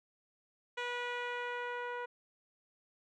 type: tone with low-pass filter sweep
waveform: 10% pulse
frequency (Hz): 486.7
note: B4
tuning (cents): -25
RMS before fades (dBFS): -39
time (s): 0.77-2.06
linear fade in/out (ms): 10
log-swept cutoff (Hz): 3600 to 1300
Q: 0.86
effects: none